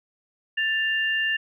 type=tone pair together; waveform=sine; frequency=1768.3 / 2794 Hz; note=A6 / F7; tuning=+8 / 0 cents; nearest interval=minor sixth; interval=792 cents; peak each=-23 / -26 dBFS; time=0.57-1.37 s; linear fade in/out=10 ms; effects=none